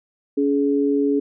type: tone pair together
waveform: sine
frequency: 282.2 / 422 Hz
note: C#4 / G#4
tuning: +31 / +28 cents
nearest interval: perfect fifth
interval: 697 cents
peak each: -18 / -20 dBFS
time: 0.37-1.2 s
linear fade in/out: 10 ms
effects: none